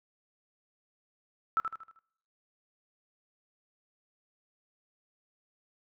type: tone with echo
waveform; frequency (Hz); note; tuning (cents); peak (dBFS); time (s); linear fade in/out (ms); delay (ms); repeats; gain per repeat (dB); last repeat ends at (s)
sine; 1318.5; E6; 0; -23; 1.57-1.6; 0; 78; 5; -7; 1.99
effects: noise-tail reverb RT60 0.8 s tail -25 dB re dry